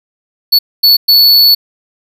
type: tone bursts at uneven times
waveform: square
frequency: 4435 Hz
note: C#8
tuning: in tune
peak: -4 dBFS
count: 3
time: 0.52-0.59 / 0.83-0.97 / 1.08-1.55 s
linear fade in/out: 10 ms
effects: none